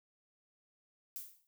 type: noise with exponential decay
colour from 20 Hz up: violet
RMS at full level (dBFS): -40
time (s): 1.16-1.47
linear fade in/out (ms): 0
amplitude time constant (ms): 66
effects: none